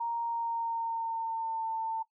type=tone with pitch glide; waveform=sine; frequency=932.3 to 896.4 Hz; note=A#5 to A5; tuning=0 to +32 cents; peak=-30 dBFS; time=0-2.03 s; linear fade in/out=10 ms; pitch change=-68 cents; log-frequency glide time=0.23-1.65 s; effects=noise-tail reverb RT60 0.1 s tail -18 dB re dry